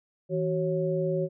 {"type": "tone cluster", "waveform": "sine", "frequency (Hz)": [162.6, 375.2, 549], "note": ["E3", "F#4", "C#5"], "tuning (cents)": [-23, 24, -17], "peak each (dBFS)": -29, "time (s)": [0.29, 1.29], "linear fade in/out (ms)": 50, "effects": []}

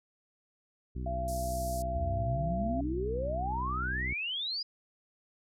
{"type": "harmonic tone", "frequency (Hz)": 63, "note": "B1", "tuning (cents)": 35, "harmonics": [1, 2, 3, 4, 5, 6], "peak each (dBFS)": [-35, -41, -45, -47, -49, -51], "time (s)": [0.95, 4.14], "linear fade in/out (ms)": 10}
{"type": "tone", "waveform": "sine", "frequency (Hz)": 679, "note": "F5", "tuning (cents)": -49, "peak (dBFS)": -33, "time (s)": [1.06, 2.81], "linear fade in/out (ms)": 5}
{"type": "band-pass noise", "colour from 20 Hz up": "white", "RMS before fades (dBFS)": -46, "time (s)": [1.28, 1.82], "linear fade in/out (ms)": 0, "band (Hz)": [4700, 13000], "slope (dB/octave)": 48}
{"type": "exponential sweep", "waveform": "sine", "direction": "up", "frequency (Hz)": [70.8, 5000], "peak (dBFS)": -32, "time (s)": [1.95, 4.63], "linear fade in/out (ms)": 10}
{"effects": []}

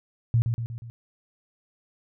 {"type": "tone with echo", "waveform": "sine", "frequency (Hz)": 116.54, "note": "A#2", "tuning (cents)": 0, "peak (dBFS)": -17, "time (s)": [0.34, 0.42], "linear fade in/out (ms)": 0, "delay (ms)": 120, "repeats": 4, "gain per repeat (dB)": -5, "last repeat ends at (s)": 0.9, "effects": []}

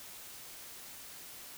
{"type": "silence", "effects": ["white hiss -49 dBFS RMS until 1.57 s"]}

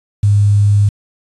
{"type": "tone with quantisation", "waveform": "sine", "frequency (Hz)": 102.2, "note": "G#2", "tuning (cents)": -27, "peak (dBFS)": -7, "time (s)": [0.23, 0.89], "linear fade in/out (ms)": 5, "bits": 6, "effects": ["resampled to 24000 Hz"]}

